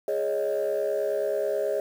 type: chord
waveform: sine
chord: Ab suspended fourth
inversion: none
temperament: just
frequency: 415.3 / 553.7 / 623 Hz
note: Ab4 / Db5 / Eb5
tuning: 0 / -2 / +2 cents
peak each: -27 dBFS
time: 0.08-1.8 s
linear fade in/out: 2 ms
effects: tanh soft clip ceiling -19 dBFS + 8-bit